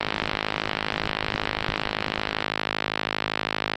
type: click train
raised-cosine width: 0.3 ms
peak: -6 dBFS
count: 197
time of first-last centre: 0.01-3.736 s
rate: 52.6 Hz
effects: high-pass 100 Hz 12 dB/octave + Opus 24 kbps